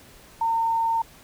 sine tone, 911 Hz, A#5, 40 cents flat, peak -20 dBFS, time 0.41-1.02 s, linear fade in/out 5 ms, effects pink hiss -50 dBFS RMS until 1.23 s

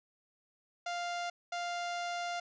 sawtooth tone bursts at uneven times, 698.5 Hz, F5, in tune, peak -31 dBFS, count 2, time 0.86-1.3 / 1.52-2.4 s, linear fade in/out 5 ms, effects resampled to 16000 Hz + 12-bit

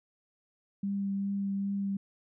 sine tone with vibrato, 198.1 Hz, G3, 18 cents sharp, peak -29 dBFS, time 0.83-1.97 s, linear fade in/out 5 ms, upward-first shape triangle, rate 2.5 Hz, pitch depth 13 cents each way, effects none

